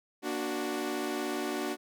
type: chord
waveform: sawtooth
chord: Bb augmented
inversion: none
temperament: equal with one note detuned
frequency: 236.3 / 293.7 / 370 Hz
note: Bb3 / D4 / F#4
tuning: +24 / 0 / 0 cents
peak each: -35 / -31 / -31 dBFS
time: 0.22-1.77 s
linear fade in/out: 50 ms
effects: none